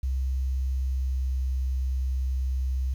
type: tone with pitch glide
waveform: sine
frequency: 65.41 to 64.88 Hz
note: C2 to C2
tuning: 0 to -14 cents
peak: -24 dBFS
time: 0.03-2.94 s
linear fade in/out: 5 ms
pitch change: -14 cents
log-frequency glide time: 0.85-1.26 s
effects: 9-bit